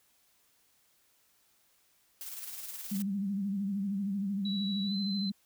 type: noise with tremolo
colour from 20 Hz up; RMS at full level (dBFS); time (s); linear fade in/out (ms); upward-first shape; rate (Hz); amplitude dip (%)
blue; -41; 2.21-3.02; 0; square; 19; 35
type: tone with vibrato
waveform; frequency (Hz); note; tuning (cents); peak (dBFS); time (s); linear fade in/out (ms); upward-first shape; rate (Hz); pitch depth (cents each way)
sine; 198.3; G3; +20; -30; 2.91-5.32; 10; sine; 13; 69
type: tone with pitch glide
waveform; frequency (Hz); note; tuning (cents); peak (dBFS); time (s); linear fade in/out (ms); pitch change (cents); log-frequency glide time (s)
sine; 3919 to 4062; B7 to B7; -14 to +48; -36; 4.45-5.3; 5; +62; 4.85-4.95
effects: white hiss -69 dBFS RMS until 5.45 s